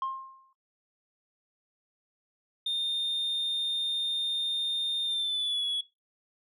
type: tone with exponential decay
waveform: sine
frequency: 1063 Hz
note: C6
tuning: 27 cents sharp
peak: -25 dBFS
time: 0.02-0.53 s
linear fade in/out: 2 ms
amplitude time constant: 110 ms
type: tone with pitch glide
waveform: sine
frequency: 3637 to 3374 Hz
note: A#7 to G#7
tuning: -43 to +27 cents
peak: -25 dBFS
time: 2.66-5.81 s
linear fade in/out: 5 ms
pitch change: -130 cents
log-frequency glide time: 5.04-5.65 s
effects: noise-tail reverb RT60 0.2 s tail -18 dB re dry + tanh soft clip ceiling -26 dBFS